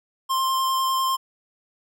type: tone with vibrato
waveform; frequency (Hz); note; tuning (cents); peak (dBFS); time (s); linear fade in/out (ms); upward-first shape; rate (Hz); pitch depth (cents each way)
square; 1055; C6; +14; -21; 0.29-1.17; 20; square; 10; 9
effects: none